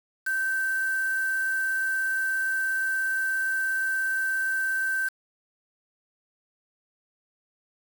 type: tone with quantisation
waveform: sine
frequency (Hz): 1553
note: G6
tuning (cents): -17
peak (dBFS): -24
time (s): 0.26-5.09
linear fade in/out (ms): 10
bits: 6
effects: none